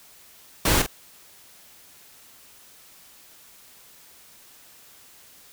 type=noise with echo; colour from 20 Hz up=pink; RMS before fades=-20 dBFS; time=0.65-0.82 s; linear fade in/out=5 ms; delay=45 ms; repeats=1; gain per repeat=-9 dB; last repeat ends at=0.865 s; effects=white hiss -51 dBFS RMS until 5.52 s